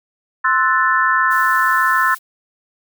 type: chord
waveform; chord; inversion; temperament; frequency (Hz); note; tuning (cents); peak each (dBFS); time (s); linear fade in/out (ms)
sine; F# half-diminished seventh; second; equal; 1046.5 / 1318.5 / 1480 / 1760; C6 / E6 / F#6 / A6; 0 / 0 / 0 / 0; -17 / -18 / -20 / -17; 0.44-2.15; 10
type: noise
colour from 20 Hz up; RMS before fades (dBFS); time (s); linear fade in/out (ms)
blue; -35; 1.3-2.19; 20
effects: none